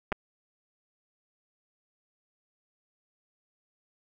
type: clicks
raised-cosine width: 0.5 ms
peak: -14 dBFS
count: 2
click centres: 0.12 / 0.125 s
effects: none